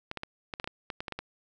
clicks, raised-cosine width 0.3 ms, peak -19 dBFS, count 12, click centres 0.114 / 0.173 / 0.234 / 0.538 / 0.599 / 0.643 / 0.675 / 0.902 / 1.005 / 1.082 / 1.123 / 1.19 s, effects none

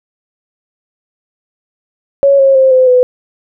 sine tone with pitch steps, 556 / 541.7 / 527.8 / 514.3 / 501.1 Hz, C#5 / C#5 / C5 / C5 / B4, +5 / -40 / +15 / -30 / +25 cents, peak -4 dBFS, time 2.23-3.03 s, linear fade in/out 0 ms, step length 160 ms, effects none

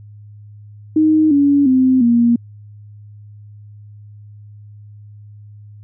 sine tone with pitch steps, 311.4 / 283.9 / 258.8 / 236 Hz, D#4 / C#4 / C4 / A#3, +2 / +41 / -19 / +22 cents, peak -9 dBFS, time 0.96-2.36 s, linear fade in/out 5 ms, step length 350 ms, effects added 104 Hz sine -36 dBFS peak until 5.83 s

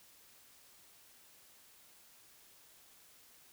silence, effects white hiss -62 dBFS RMS until 3.52 s

